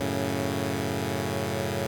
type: chord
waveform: 10% pulse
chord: F# minor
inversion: none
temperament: equal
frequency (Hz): 92.5 / 110 / 138.59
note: F#2 / A2 / C#3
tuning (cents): 0 / 0 / 0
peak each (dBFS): -23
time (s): 0-1.87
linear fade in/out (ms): 5
effects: none